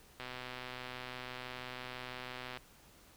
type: click train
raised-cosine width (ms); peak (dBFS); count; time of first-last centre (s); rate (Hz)
0.3; -27; 300; 0.2-2.573; 126
effects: pink hiss -61 dBFS RMS until 3.16 s